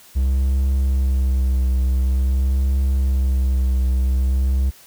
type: tone with vibrato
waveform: triangle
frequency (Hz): 65.41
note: C2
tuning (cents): 0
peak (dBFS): -13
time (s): 0.15-4.71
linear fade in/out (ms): 20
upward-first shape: triangle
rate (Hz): 0.47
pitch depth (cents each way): 42
effects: white hiss -47 dBFS RMS until 4.86 s